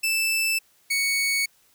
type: tone pair in turn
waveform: sawtooth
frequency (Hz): 2643 / 2225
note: E7 / C#7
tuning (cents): +4 / +6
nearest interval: minor third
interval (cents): 298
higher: first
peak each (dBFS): -18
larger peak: neither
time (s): 0.03-0.59 / 0.9-1.46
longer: neither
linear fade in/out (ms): 10
effects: white hiss -61 dBFS RMS until 1.74 s